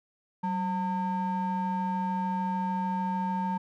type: ring-modulated tone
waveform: triangle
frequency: 358.7 Hz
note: F4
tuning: 46 cents sharp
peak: -22 dBFS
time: 0.43-3.58 s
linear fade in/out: 10 ms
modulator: 548 Hz
effects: none

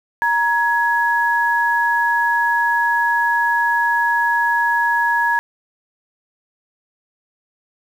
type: tone pair together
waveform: sine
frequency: 940 / 1676 Hz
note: A#5 / G#6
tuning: +14 / +15 cents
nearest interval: minor seventh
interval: 1001 cents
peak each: -17 dBFS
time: 0.22-5.39 s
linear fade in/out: 0 ms
effects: 7-bit

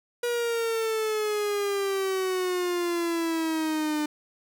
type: exponential sweep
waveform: 45% pulse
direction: down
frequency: 482.6 to 299.3 Hz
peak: -25 dBFS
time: 0.23-4.06 s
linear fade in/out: 5 ms
effects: none

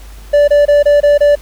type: tone bursts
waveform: triangle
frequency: 582 Hz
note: D5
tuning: 16 cents flat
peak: -3 dBFS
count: 6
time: 0.33-1.355 s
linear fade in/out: 10 ms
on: 150 ms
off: 25 ms
effects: added 50 Hz sine -30 dBFS peak until 1.41 s + pink hiss -41 dBFS RMS until 1.41 s

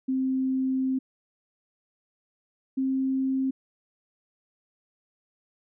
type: tone pair in turn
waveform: sine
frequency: 262.2 / 265.1 Hz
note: C4 / C4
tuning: +4 / +23 cents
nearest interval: unison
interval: 19 cents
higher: second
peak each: -23 dBFS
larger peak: neither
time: 0.08-0.99 / 2.77-3.51 s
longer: first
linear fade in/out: 10 ms
effects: none

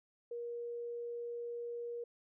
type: tone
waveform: sine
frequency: 474.2 Hz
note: A#4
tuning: 30 cents sharp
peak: -39 dBFS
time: 0.31-2.04 s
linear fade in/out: 5 ms
effects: none

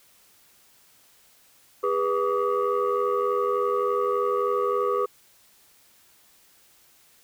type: tone cluster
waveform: sine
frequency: 406.3 / 489.7 / 1146 / 1238 Hz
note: G#4 / B4 / D6 / D#6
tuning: -38 / -15 / -43 / -9 cents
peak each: -25 / -25 / -27 / -30 dBFS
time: 1.83-5.06 s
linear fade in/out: 10 ms
effects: tanh soft clip ceiling -14 dBFS + white hiss -58 dBFS RMS until 7.23 s

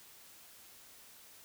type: silence
effects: white hiss -57 dBFS RMS until 1.44 s

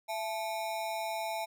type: ring-modulated tone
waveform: square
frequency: 770 Hz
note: G5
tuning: 31 cents flat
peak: -31 dBFS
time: 0.08-1.46 s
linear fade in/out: 20 ms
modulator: 100 Hz
effects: none

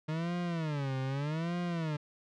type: tone with vibrato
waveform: 40% pulse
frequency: 152.3 Hz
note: D#3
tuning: 37 cents flat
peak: -31 dBFS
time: 0.08-1.97 s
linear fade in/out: 10 ms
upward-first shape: sine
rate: 0.82 Hz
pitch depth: 250 cents each way
effects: low-pass 4000 Hz 12 dB/octave

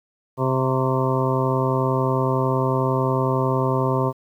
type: harmonic tone with a mistuned harmonic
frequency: 131 Hz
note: C3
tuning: 2 cents sharp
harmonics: 1 / 2 / 3 / 4 / 5 / 7 / 8 / 9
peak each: -22 / -27 / -25 / -27 / -29 / -28 / -28 / -32 dBFS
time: 0.37-4.13 s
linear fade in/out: 50 ms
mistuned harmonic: 9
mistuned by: -45 cents
effects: 9-bit

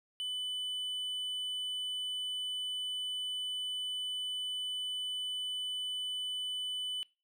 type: tone with tanh clipping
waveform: triangle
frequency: 3000 Hz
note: F#7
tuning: 23 cents sharp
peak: -35 dBFS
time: 0.2-7.03 s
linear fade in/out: 0 ms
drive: 8 dB
effects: noise-tail reverb RT60 0.3 s tail -22 dB re dry

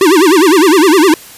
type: tone with vibrato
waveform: square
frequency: 344.7 Hz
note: F4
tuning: 23 cents flat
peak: -5 dBFS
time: 0.01-1.14 s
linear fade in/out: 2 ms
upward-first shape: sine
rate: 9.8 Hz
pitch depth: 260 cents each way
effects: white hiss -34 dBFS RMS until 1.37 s + resampled to 32000 Hz

